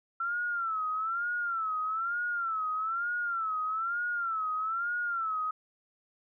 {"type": "tone with vibrato", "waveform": "sine", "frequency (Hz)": 1346, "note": "E6", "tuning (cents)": 36, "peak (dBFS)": -29, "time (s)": [0.2, 5.51], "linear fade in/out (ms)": 5, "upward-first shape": "sine", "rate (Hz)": 1.1, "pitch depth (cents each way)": 120, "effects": []}